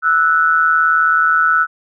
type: tone pair together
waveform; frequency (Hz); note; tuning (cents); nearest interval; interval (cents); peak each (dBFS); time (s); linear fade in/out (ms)
sine; 1318.5 / 1477.4; E6 / F#6; 0 / -3; major second; 197; -13; 0.02-1.67; 50
effects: none